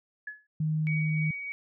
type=tone with exponential decay; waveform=sine; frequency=1702 Hz; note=G#6; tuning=42 cents sharp; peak=-32 dBFS; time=0.27-0.47 s; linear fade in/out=5 ms; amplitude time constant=42 ms
type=tone; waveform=sine; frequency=155.56 Hz; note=D#3; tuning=in tune; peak=-25 dBFS; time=0.6-1.31 s; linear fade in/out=5 ms
type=tone with tremolo; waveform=sine; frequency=2256 Hz; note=C#7; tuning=30 cents sharp; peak=-31 dBFS; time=0.87-1.52 s; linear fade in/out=0 ms; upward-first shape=sine; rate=3.2 Hz; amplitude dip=35%
effects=none